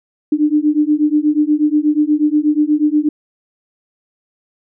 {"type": "beating tone pair", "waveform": "sine", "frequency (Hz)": [296.3, 304.6], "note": ["D4", "D#4"], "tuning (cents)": [15, -37], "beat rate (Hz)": 8.3, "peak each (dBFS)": -14, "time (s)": [0.32, 3.09], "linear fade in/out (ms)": 5, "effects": []}